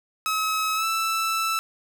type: tone with pitch glide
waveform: sawtooth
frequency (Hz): 1283 to 1322.1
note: E6 to E6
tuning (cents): -47 to +5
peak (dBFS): -19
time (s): 0.26-1.59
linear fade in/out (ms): 0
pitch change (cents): +52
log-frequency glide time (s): 0.75-0.85
effects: 9-bit